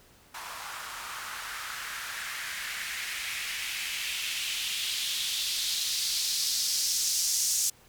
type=noise with band-pass filter sweep; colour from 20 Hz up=blue; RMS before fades=-32 dBFS; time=0.34-7.7 s; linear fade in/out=5 ms; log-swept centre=1000 to 6400 Hz; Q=2.2; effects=pink hiss -58 dBFS RMS until 7.88 s